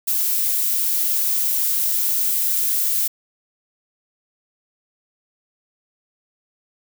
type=noise; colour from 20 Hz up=violet; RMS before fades=-20 dBFS; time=0.07-3.08 s; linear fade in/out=10 ms; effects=none